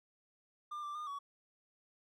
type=tone with pitch steps; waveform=triangle; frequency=1198 / 1176 / 1214 / 1128 Hz; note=D6 / D6 / D#6 / C#6; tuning=+34 / +2 / -43 / +30 cents; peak=-38 dBFS; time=0.71-1.19 s; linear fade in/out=10 ms; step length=120 ms; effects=none